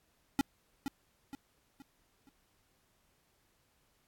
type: tone with echo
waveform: square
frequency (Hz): 276.6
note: C#4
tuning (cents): -4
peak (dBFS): -26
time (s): 0.39-0.41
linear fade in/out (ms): 0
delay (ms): 470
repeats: 4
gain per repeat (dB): -8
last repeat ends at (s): 2.29
effects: pink hiss -73 dBFS RMS until 4.07 s + AAC 64 kbps